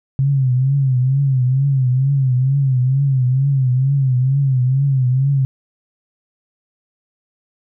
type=tone with vibrato; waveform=sine; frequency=132.6 Hz; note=C3; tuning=23 cents sharp; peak=-12 dBFS; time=0.19-5.45 s; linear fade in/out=0 ms; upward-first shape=triangle; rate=2.2 Hz; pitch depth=120 cents each way; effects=none